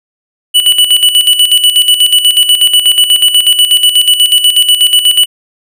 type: tone with tremolo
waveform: square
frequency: 2960 Hz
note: F#7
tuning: in tune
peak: -3 dBFS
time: 0.54-5.26 s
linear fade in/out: 20 ms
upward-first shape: square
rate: 8.2 Hz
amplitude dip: 65%
effects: none